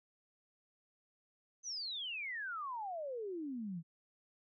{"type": "exponential sweep", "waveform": "sine", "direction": "down", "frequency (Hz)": [6272, 157.2], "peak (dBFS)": -39, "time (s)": [1.63, 3.83], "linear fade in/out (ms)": 50, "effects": []}